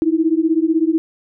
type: beating tone pair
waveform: sine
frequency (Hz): 314.6 / 330.6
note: D#4 / E4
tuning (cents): +19 / +5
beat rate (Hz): 16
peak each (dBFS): -16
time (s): 0.02-0.98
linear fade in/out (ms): 0
effects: none